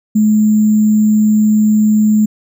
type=tone with sample-and-hold; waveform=sine; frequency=213.6 Hz; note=G#3; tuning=49 cents sharp; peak=-7 dBFS; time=0.15-2.26 s; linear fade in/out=10 ms; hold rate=7350 Hz; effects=none